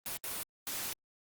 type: noise bursts at uneven times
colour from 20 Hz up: white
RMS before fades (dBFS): -38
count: 3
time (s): 0.06-0.17 / 0.24-0.43 / 0.67-0.93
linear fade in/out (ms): 0
effects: Opus 32 kbps